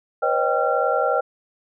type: tone cluster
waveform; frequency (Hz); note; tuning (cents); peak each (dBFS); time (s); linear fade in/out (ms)
sine; 490.9 / 542 / 619 / 784 / 1371; B4 / C#5 / D#5 / G5 / F6; -10 / -39 / -9 / 0 / -32; -24; 0.22-1.21; 10
effects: none